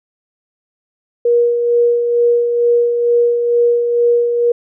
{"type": "tone with tremolo", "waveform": "sine", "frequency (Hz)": 476.1, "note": "A#4", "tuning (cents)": 37, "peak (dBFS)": -8, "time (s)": [1.25, 4.52], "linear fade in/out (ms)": 5, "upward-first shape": "sine", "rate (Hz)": 2.2, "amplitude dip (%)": 45, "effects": []}